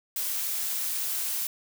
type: noise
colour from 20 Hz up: blue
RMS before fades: -30 dBFS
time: 0.16-1.47 s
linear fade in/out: 2 ms
effects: none